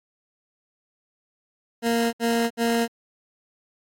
20% pulse tone bursts, 232.4 Hz, A#3, 5 cents flat, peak -15 dBFS, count 3, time 1.82-2.88 s, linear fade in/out 50 ms, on 310 ms, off 65 ms, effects AAC 64 kbps

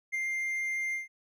triangle tone with ADSR envelope, 2102 Hz, C7, 7 cents sharp, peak -25 dBFS, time 0.12-1.08 s, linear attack 27 ms, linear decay 6 ms, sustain -3 dB, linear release 140 ms, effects none

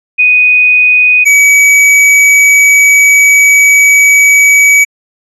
sine / square tone pair in turn, 2489 / 2275 Hz, D#7 / C#7, 0 / +44 cents, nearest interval major second, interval 156 cents, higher first, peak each -3 dBFS, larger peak neither, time 0.18-1.25 / 1.25-4.85 s, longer second, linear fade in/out 20 ms, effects resampled to 24000 Hz

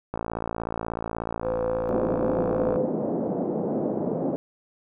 click train, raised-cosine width 1 ms, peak -15 dBFS, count 149, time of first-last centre 0.14-2.759 s, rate 56.5 Hz
sine tone with vibrato, 509 Hz, C5, 48 cents flat, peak -25 dBFS, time 1.42-2.9 s, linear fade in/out 50 ms, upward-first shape triangle, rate 3.6 Hz, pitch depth 17 cents each way
pink band-pass noise, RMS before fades -27 dBFS, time 1.89-4.36 s, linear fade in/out 0 ms, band 180 to 630 Hz, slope 24 dB/octave
effects none

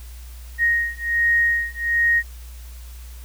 sine beating tone pair, 1869 / 1870.3 Hz, A#6 / A#6, +4 / +5 cents, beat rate 1.3 Hz, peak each -20 dBFS, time 0.58-2.23 s, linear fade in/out 50 ms, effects added 60 Hz sine -35 dBFS peak until 3.24 s + white hiss -48 dBFS RMS until 3.24 s

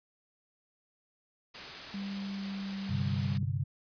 white noise, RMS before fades -42 dBFS, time 1.54-3.38 s, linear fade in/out 10 ms
sine tone with pitch glide, 197.7 to 195.43 Hz, G3 to G3, +15 to -5 cents, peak -35 dBFS, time 1.94-3.43 s, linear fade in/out 2 ms, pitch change -20 cents, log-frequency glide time 2.11-2.79 s
sine chord, G suspended fourth, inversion none, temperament equal with one note detuned, 98 / 130.28 / 146.83 Hz, G2 / C3 / D3, 0 / -7 / 0 cents, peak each -33 / -33 / -36 dBFS, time 2.89-3.64 s, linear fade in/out 10 ms
effects resampled to 11025 Hz

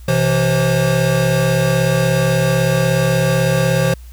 square tone cluster, 128.9 / 165.2 / 533 Hz, C3 / E3 / C5, -26 / +4 / +32 cents, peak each -18 dBFS, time 0.08-3.94 s, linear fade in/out 5 ms, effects added 60 Hz sine -33 dBFS peak until 4.12 s + white hiss -50 dBFS RMS until 4.12 s

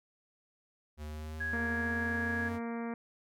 square exponential sweep, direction up, 75 to 90.3 Hz, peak -40 dBFS, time 0.97-2.6 s, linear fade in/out 50 ms
sine tone, 1661.2 Hz, G#6, in tune, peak -33 dBFS, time 1.4-2.49 s, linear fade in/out 10 ms
harmonic tone, 232.7 Hz, A#3, 3 cents flat, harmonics 1 / 2 / 3 / 4 / 5 / 6 / 7 / 8 / 9 / 10, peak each -36 / -42 / -46 / -48 / -50 / -52 / -53 / -54 / -55 / -56 dBFS, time 1.53-2.94 s, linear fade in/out 2 ms
effects none

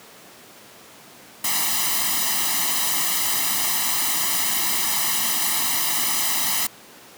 white noise with comb filter, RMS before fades -22 dBFS, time 1.44-6.67 s, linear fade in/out 5 ms, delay 1 ms, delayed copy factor +0.95, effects pink hiss -45 dBFS RMS until 7.17 s + high-pass 200 Hz 12 dB/octave

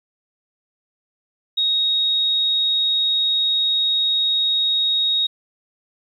sine tone, 3760 Hz, A#7, 14 cents sharp, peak -16 dBFS, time 1.57-5.27 s, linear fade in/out 10 ms, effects 9-bit

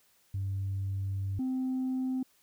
sine tone pair in turn, 97.4 / 258.8 Hz, G2 / C4, -11 / -19 cents, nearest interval octave + perfect fourth, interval 1692 cents, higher second, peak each -29 / -27 dBFS, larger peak second, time 0.34-1.39 / 1.39-2.23 s, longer first, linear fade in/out 5 ms, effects tanh soft clip ceiling -27 dBFS + white hiss -67 dBFS RMS until 2.42 s

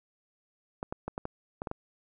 clicks, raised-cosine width 1 ms, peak -20 dBFS, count 8, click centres 0.829 / 0.925 / 1.08 / 1.179 / 1.254 / 1.619 / 1.672 / 1.714 s, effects none

